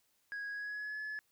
sine tone with pitch glide, 1653 to 1713.3 Hz, G#6 to A6, -9 to -47 cents, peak -36 dBFS, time 0.32-1.19 s, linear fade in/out 0 ms, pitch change +62 cents, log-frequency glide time 0.5-1 s, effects tanh soft clip ceiling -37 dBFS + white hiss -75 dBFS RMS until 1.31 s

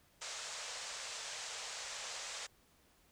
white band-pass noise, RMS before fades -45 dBFS, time 0.21-2.47 s, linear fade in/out 10 ms, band 460 to 7900 Hz, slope 48 dB/octave, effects pink hiss -69 dBFS RMS until 3.11 s

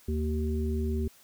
harmonic tone, 76.6 Hz, D#2, 27 cents flat, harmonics 1 / 3 / 5, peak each -28 / -33 / -35 dBFS, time 0.08-1.08 s, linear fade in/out 5 ms, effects white hiss -58 dBFS RMS until 1.23 s

